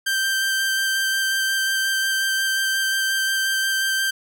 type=tone with vibrato; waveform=sawtooth; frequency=1568 Hz; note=G6; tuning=in tune; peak=-16 dBFS; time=0.06-4.11 s; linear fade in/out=10 ms; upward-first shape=square; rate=5.6 Hz; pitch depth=9 cents each way; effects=none